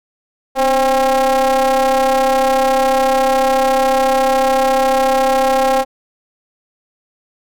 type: ring-modulated tone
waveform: square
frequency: 136.2 Hz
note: C#3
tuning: 30 cents flat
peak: -9 dBFS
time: 0.55-5.85 s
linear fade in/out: 50 ms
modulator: 664 Hz
effects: none